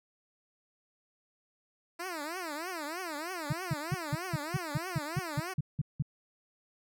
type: tone with vibrato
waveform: 10% pulse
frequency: 329.6 Hz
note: E4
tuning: in tune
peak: -28 dBFS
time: 1.99-5.54 s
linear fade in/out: 10 ms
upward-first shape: triangle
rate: 3.2 Hz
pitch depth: 270 cents each way
type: tone bursts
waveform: sine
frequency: 144.1 Hz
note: D3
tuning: 33 cents flat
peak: -26 dBFS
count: 13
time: 3.5-6.024 s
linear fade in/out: 5 ms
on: 28 ms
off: 180 ms
effects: none